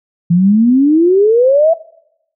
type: exponential sweep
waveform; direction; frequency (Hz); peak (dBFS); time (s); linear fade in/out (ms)
sine; up; 167 to 676; -6; 0.3-1.74; 10
effects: noise-tail reverb RT60 0.8 s tail -22 dB re dry